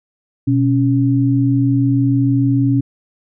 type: tone pair together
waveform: sine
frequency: 123.47 / 277.2 Hz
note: B2 / C#4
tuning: 0 / 0 cents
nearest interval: octave + major second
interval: 1400 cents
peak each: -14 dBFS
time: 0.47-2.81 s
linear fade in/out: 10 ms
effects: none